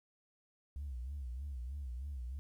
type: tone with vibrato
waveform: sine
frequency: 66 Hz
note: C2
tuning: 16 cents sharp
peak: -38 dBFS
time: 0.76-2.39 s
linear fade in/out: 0 ms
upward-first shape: sine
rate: 3.2 Hz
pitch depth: 170 cents each way
effects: tanh soft clip ceiling -36 dBFS + 12-bit